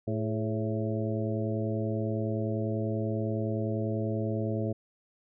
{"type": "harmonic tone with a mistuned harmonic", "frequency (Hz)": 110, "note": "A2", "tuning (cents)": 0, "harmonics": [1, 2, 3, 4, 5, 6], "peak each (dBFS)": [-31, -34, -36, -37, -38, -39], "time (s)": [0.07, 4.73], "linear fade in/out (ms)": 10, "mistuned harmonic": 4, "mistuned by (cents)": -77, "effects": []}